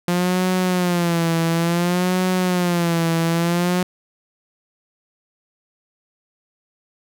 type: tone with vibrato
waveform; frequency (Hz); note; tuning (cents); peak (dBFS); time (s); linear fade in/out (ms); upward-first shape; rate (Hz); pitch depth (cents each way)
sawtooth; 174.61; F3; 0; -13; 0.08-3.83; 2; sine; 0.57; 95
effects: none